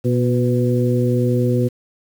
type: harmonic tone with a mistuned harmonic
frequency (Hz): 121.9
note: B2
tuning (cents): -22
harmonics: 1 / 2 / 3 / 4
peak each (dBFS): -17 / -20 / -22 / -23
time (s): 0.04-1.69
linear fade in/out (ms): 20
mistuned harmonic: 4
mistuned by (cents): +33
effects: 7-bit